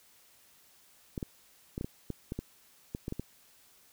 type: clicks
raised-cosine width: 3 ms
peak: -22 dBFS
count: 12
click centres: 1.178 / 1.228 / 1.779 / 1.811 / 1.845 / 2.103 / 2.321 / 2.39 / 2.949 / 3.081 / 3.124 / 3.196 s
effects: white hiss -62 dBFS RMS until 3.92 s